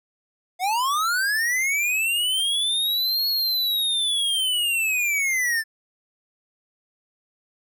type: linear two-way sweep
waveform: square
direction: up then down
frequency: 698.5 to 4353 to 1750 Hz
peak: -21 dBFS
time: 0.59-5.64 s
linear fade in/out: 50 ms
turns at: 3.28 s
effects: none